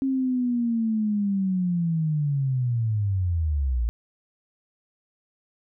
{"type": "linear sweep", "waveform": "sine", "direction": "down", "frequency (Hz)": [270.5, 54.7], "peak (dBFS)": -21, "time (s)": [0.02, 3.89], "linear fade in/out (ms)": 0, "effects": []}